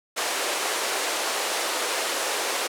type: band-pass noise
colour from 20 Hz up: pink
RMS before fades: -27 dBFS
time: 0.16-2.68 s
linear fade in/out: 20 ms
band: 410 to 11000 Hz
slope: 24 dB/octave
effects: none